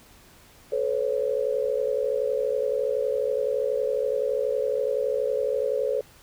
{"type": "tone cluster", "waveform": "sine", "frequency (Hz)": [434.6, 504, 556], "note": ["A4", "B4", "C#5"], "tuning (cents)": [-21, 35, 5], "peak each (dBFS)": [-27, -27, -27], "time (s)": [0.72, 6.01], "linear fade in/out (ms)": 5, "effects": ["pink hiss -53 dBFS RMS until 6.22 s"]}